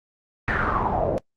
pink noise with low-pass filter sweep, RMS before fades -23 dBFS, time 0.48-1.18 s, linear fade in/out 0 ms, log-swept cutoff 1900 to 520 Hz, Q 5.2, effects noise-tail reverb RT60 0.1 s tail -22 dB re dry + Opus 24 kbps

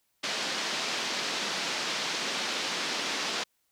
white band-pass noise, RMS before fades -32 dBFS, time 0.23-3.44 s, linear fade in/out 10 ms, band 180 to 5400 Hz, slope 24 dB/octave, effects white hiss -74 dBFS RMS until 3.71 s

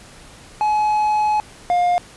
triangle tone pair in turn, 848 / 708.2 Hz, G#5 / F5, +36 / +24 cents, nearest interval minor third, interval 312 cents, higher first, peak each -13 / -12 dBFS, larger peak second, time 0.61-1.4 / 1.7-1.98 s, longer first, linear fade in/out 0 ms, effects pink hiss -43 dBFS RMS until 2.16 s + resampled to 24000 Hz

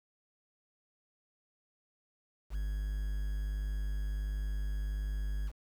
triangle tone with quantisation, 50.7 Hz, G#1, 41 cents flat, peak -30 dBFS, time 2.5-5.52 s, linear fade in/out 50 ms, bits 9, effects none

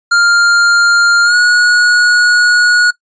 square tone with pitch glide, 1400 to 1452.7 Hz, F6 to F#6, +4 to -32 cents, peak -7 dBFS, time 0.11-2.91 s, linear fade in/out 10 ms, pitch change +64 cents, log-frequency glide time 1.24-1.35 s, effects noise-tail reverb RT60 0.1 s tail -20 dB re dry + resampled to 16000 Hz

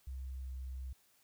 sine tone with pitch glide, 65.41 to 64.73 Hz, C2 to C2, 0 to -18 cents, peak -40 dBFS, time 0.07-0.93 s, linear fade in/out 5 ms, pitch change -18 cents, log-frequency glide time 0.18-0.6 s, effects white hiss -70 dBFS RMS until 1.23 s

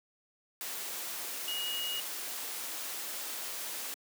sine tone in noise, 2882 Hz, F#7, 46 cents flat, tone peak -34 dBFS, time 1.48-2 s, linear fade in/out 0 ms, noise white, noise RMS -39 dBFS, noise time 0.61-3.94 s, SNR +2 dB, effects high-pass 300 Hz 12 dB/octave

